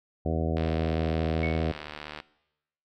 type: harmonic tone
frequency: 80.7 Hz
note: E2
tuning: 36 cents flat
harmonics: 1 / 2 / 3 / 4 / 5 / 6 / 7 / 8 / 9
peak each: -29 / -32 / -34 / -35 / -36 / -37 / -37 / -38 / -39 dBFS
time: 0.25-1.72 s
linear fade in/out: 10 ms
type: click train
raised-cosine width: 0.3 ms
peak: -21 dBFS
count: 124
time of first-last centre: 0.57-2.201 s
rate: 75.4 Hz
type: tone with exponential decay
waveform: sine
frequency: 2217 Hz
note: C#7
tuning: in tune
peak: -28 dBFS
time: 1.43-1.74 s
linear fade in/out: 1 ms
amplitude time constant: 67 ms
effects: noise-tail reverb RT60 0.9 s tail -20 dB re dry